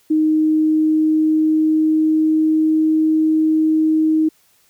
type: tone with pitch glide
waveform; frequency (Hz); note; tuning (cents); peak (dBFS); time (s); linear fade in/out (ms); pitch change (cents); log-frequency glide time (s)
sine; 311.1 to 314.2; D#4 to D#4; 0 to +17; -12; 0.1-4.29; 10; +17; 0.24-2.98
effects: white hiss -57 dBFS RMS until 4.69 s